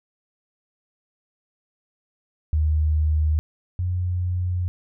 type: tone pair in turn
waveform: sine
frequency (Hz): 77.1 / 89.79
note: D#2 / F2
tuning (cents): -15 / +49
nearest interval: minor third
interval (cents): 264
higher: second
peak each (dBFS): -17 / -21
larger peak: first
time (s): 2.53-3.39 / 3.79-4.68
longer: second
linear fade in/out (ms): 0
effects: none